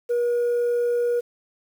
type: tone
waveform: sine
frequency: 479.8 Hz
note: A#4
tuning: 50 cents sharp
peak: -17 dBFS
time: 0.09-1.21 s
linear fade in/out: 20 ms
effects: tanh soft clip ceiling -18 dBFS + 8-bit